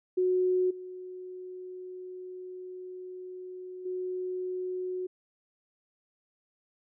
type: tone with level steps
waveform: sine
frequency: 367.1 Hz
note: F#4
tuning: 14 cents flat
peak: -23 / -39 / -31 dBFS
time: 0.17-5.07 s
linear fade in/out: 10 ms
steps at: 0.7 / 3.85 s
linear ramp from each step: 10 ms
effects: none